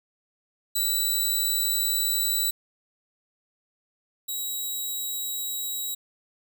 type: tone pair in turn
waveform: 10% pulse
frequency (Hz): 3951 / 3856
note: B7 / B7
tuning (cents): 0 / -42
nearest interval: unison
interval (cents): 42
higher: first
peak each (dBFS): -15 / -21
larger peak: first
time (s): 0.75-2.51 / 4.28-5.95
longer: first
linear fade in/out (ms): 10
effects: none